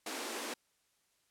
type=high-pass noise; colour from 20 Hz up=pink; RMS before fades=-40 dBFS; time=0.06-0.54 s; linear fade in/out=5 ms; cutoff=230 Hz; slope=96 dB/octave; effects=white hiss -75 dBFS RMS until 1.3 s + low-pass 11000 Hz 12 dB/octave